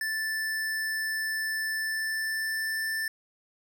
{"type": "tone with pitch glide", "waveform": "square", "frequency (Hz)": [1760, 1772.2], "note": ["A6", "A6"], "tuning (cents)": [0, 12], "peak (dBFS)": -29, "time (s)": [0.01, 3.08], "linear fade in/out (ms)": 2, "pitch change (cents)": 12, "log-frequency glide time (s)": [1.75, 2.9], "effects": []}